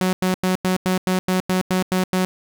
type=tone bursts; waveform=sawtooth; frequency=185 Hz; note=F#3; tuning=in tune; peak=-13 dBFS; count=11; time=0.01-2.25 s; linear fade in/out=0 ms; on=120 ms; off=92 ms; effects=none